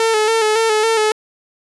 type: tone with vibrato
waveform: sawtooth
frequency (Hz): 440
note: A4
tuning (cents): 0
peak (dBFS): -9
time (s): 0-1.12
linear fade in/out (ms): 2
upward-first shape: square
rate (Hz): 3.6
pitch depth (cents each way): 42
effects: resampled to 24000 Hz